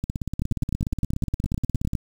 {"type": "two click trains", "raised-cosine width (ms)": 5, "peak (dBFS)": [-12, -14], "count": [16, 33], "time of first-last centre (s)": [[0.42, 1.952], [0.04, 1.933]], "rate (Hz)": [9.79, 16.9], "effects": ["7-bit"]}